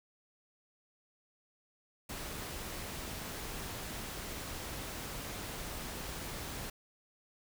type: noise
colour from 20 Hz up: pink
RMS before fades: -42 dBFS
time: 2.09-6.7 s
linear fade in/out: 5 ms
effects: none